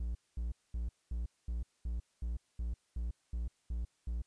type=tone bursts; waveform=triangle; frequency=58.27 Hz; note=A#1; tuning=in tune; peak=-32 dBFS; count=12; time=0-4.22 s; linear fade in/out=5 ms; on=150 ms; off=220 ms; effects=white hiss -75 dBFS RMS until 4.26 s + resampled to 22050 Hz